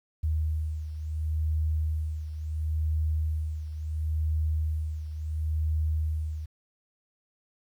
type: beating tone pair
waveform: sine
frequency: 77.78 / 78.5 Hz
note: D#2 / D#2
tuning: 0 / +16 cents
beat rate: 0.72 Hz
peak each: -27 / -33 dBFS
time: 0.23-6.46 s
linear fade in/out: 10 ms
effects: 10-bit